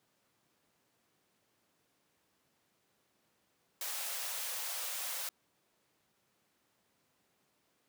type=high-pass noise; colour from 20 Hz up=white; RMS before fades=-39 dBFS; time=3.81-5.29 s; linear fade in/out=2 ms; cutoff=480 Hz; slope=96 dB/octave; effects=pink hiss -75 dBFS RMS until 7.88 s + high-pass 150 Hz 12 dB/octave